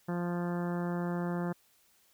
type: harmonic tone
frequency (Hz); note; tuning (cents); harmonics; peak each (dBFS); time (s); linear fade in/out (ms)
174.61; F3; 0; 1 / 2 / 3 / 4 / 5 / 6 / 7 / 8 / 9 / 10; -32 / -38 / -42 / -44 / -46 / -48 / -49 / -50 / -51 / -52; 0.08-1.53; 10
effects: white hiss -67 dBFS RMS until 2.13 s